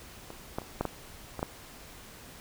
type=clicks; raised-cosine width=1 ms; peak=-28 / -17 / -30 / -14 / -16 / -22 / -15 dBFS; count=7; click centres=0.304 / 0.585 / 0.618 / 0.81 / 0.853 / 1.393 / 1.429 s; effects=pink hiss -49 dBFS RMS until 2.4 s